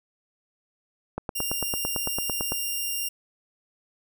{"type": "click train", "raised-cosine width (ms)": 1, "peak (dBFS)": -15, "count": 13, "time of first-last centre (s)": [1.18, 2.521], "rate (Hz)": 8.95}
{"type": "tone", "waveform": "5% pulse", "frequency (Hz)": 2794, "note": "F7", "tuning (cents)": 0, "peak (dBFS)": -18, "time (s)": [1.35, 3.09], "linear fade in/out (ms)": 10}
{"effects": []}